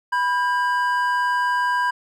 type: tone pair together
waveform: triangle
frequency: 987.8 / 1606.3 Hz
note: B5 / G6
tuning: 0 / +42 cents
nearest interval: minor sixth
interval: 842 cents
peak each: -18 / -21 dBFS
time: 0.12-1.91 s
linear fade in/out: 10 ms
effects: none